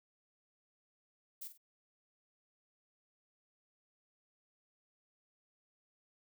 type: noise with echo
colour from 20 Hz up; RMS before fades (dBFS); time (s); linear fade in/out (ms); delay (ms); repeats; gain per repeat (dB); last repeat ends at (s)
violet; -45; 1.41-1.48; 10; 49; 2; -10; 1.578
effects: none